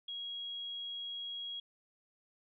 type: tone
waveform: sine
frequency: 3300 Hz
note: G#7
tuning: 12 cents flat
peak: -39 dBFS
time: 0.08-1.6 s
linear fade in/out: 5 ms
effects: none